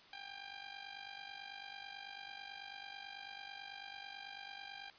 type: tone with amplitude modulation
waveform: 10% pulse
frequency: 796 Hz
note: G5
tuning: 26 cents sharp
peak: -36 dBFS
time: 0.13-4.9 s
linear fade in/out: 2 ms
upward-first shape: sine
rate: 49.1 Hz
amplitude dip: 75%
effects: white hiss -61 dBFS RMS until 4.98 s + resampled to 11025 Hz

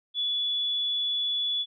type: tone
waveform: sine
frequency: 3426 Hz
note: A7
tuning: 47 cents flat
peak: -25 dBFS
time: 0.14-1.66 s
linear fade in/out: 50 ms
effects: none

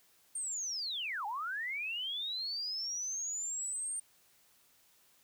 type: linear two-way sweep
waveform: sine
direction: down then up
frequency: 8850 to 784 to 8850 Hz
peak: -35 dBFS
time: 0.35-4 s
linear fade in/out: 5 ms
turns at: 1.26 s
effects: white hiss -67 dBFS RMS until 5.23 s

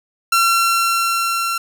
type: tone with level ramp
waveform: sawtooth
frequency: 1360 Hz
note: F6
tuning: 46 cents flat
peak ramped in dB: -8 to -15 dBFS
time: 0.32-1.58 s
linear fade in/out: 5 ms
effects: none

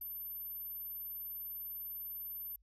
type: tone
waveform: sine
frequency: 13040 Hz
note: G#9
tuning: 33 cents flat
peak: -40 dBFS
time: 0.01-2.56 s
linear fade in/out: 5 ms
effects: tanh soft clip ceiling -37 dBFS + added 50 Hz sine -65 dBFS peak until 2.62 s

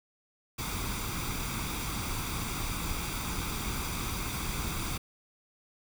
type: noise with comb filter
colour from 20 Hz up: pink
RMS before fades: -34 dBFS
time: 0.58-4.98 s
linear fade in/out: 10 ms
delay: 0.84 ms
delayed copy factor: +0.6
effects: none

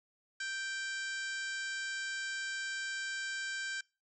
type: harmonic tone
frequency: 783 Hz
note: G5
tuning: 2 cents flat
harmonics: 2 / 3 / 4 / 5 / 6 / 7 / 8 / 9 / 10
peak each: -37 / -49 / -48 / -51 / -49 / -51 / -57 / -50 / -53 dBFS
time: 0.4-3.81 s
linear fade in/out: 5 ms
effects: noise-tail reverb RT60 0.3 s tail -24 dB re dry

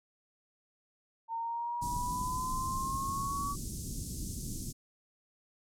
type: exponential sweep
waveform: sine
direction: up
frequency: 909 to 1141 Hz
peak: -33 dBFS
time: 1.28-3.56 s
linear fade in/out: 50 ms
type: band-stop noise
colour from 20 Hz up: pink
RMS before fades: -38 dBFS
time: 1.81-4.73 s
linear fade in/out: 20 ms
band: 280 to 5900 Hz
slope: 24 dB/octave
effects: low-pass 11000 Hz 12 dB/octave

